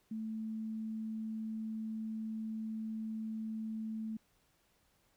sine tone, 220 Hz, A3, in tune, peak -37 dBFS, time 0.11-4.17 s, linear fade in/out 5 ms, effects pink hiss -73 dBFS RMS until 5.16 s

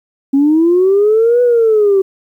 sine linear two-way sweep, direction up then down, 269.7 to 493.9 to 379.7 Hz, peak -6 dBFS, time 0.33-2.02 s, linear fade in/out 10 ms, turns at 1.42 s, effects tanh soft clip ceiling -3 dBFS + 8-bit

